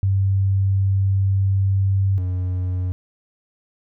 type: tone pair in turn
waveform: sine / triangle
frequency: 97.2 / 91.14 Hz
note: G2 / F#2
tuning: -14 / -26 cents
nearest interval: minor second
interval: 112 cents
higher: first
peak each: -15 / -18 dBFS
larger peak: first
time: 0.03-2.18 / 2.18-2.92 s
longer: first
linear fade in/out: 0 ms
effects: none